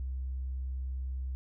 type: tone with tanh clipping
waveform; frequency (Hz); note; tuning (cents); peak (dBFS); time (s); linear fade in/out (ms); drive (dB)
triangle; 65; C2; -11; -33; 0-1.35; 0; 5
effects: none